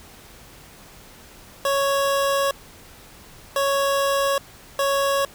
25% pulse tone bursts at uneven times, 554.4 Hz, C#5, in tune, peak -15 dBFS, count 3, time 1.65-2.51 / 3.56-4.38 / 4.79-5.25 s, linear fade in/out 2 ms, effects pink hiss -46 dBFS RMS until 5.34 s

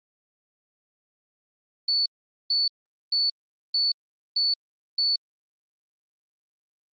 sine tone bursts, 4463 Hz, C#8, 11 cents sharp, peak -20 dBFS, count 6, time 1.88-5.16 s, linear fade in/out 5 ms, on 180 ms, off 440 ms, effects Opus 32 kbps

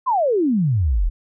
sine exponential sweep, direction down, 1091 to 35.84 Hz, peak -15 dBFS, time 0.06-1.1 s, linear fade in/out 20 ms, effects none

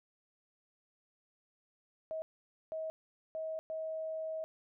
sine tone bursts at uneven times, 637 Hz, D#5, 41 cents sharp, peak -36 dBFS, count 4, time 2.11-2.22 / 2.72-2.9 / 3.35-3.59 / 3.7-4.44 s, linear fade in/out 0 ms, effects none

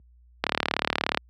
click train, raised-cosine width 0.3 ms, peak -5 dBFS, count 28, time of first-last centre 0.44-1.174 s, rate 36.8 Hz, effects added 60 Hz sine -37 dBFS peak until 1.29 s + high-pass 150 Hz 12 dB/octave

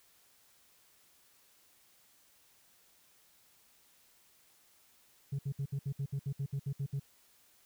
sine tone bursts, 138.59 Hz, C#3, in tune, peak -30 dBFS, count 13, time 5.32-6.998 s, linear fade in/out 10 ms, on 70 ms, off 64 ms, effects tanh soft clip ceiling -31 dBFS + white hiss -66 dBFS RMS until 7.65 s

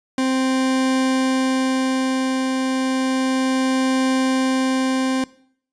40% pulse tone with tremolo, 261.6 Hz, C4, in tune, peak -15 dBFS, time 0.18-5.24 s, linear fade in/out 2 ms, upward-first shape triangle, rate 0.32 Hz, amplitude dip 30%, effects noise-tail reverb RT60 0.6 s tail -21 dB re dry + resampled to 22050 Hz

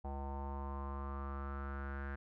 square tone with low-pass filter sweep, 69.3 Hz, C#2, in tune, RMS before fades -42 dBFS, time 0.04-2.16 s, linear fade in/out 10 ms, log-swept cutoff 810 to 1600 Hz, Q 5.9, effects none

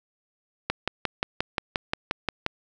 click train, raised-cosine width 0.3 ms, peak -8 dBFS, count 11, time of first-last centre 0.7-2.464 s, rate 5.67 Hz, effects none

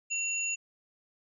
sine tone pair together, 2732 / 6884 Hz, F7 / A8, -39 / -39 cents, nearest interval octave + major third, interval 1600 cents, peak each -32 / -32 dBFS, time 0.1-0.56 s, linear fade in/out 20 ms, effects none

